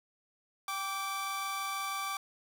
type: tone pair together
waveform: sawtooth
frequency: 784 / 1162.9 Hz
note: G5 / D6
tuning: 0 / -17 cents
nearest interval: perfect fifth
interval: 683 cents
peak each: -37 / -31 dBFS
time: 0.68-2.17 s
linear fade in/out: 2 ms
effects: none